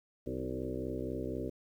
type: harmonic tone with a mistuned harmonic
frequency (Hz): 64.1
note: C2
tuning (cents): -35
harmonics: 1 / 2 / 3 / 4 / 5 / 6 / 7 / 8 / 9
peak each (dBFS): -44 / -44 / -50 / -41 / -42 / -42 / -43 / -45 / -47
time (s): 0.26-1.5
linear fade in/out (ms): 10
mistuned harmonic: 6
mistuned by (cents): -37
effects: 11-bit